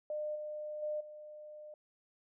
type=tone with level steps; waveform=sine; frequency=604 Hz; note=D5; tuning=48 cents sharp; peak=-35 / -39 / -34 / -47 dBFS; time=0.1-1.74 s; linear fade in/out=2 ms; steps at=0.35 / 0.82 / 1 s; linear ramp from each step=10 ms; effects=none